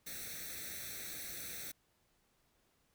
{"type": "noise with comb filter", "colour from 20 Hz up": "white", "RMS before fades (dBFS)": -45, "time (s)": [0.06, 1.72], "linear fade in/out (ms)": 10, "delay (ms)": 0.5, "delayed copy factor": 0.9, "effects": ["pink hiss -75 dBFS RMS until 2.94 s"]}